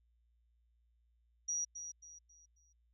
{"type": "tone with echo", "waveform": "sine", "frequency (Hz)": 5770, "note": "F#8", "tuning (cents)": -44, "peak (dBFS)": -34, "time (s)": [1.48, 1.65], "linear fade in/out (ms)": 10, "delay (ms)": 270, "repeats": 4, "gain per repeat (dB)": -9, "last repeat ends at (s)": 2.73, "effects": ["added 58 Hz sine -70 dBFS peak until 2.93 s"]}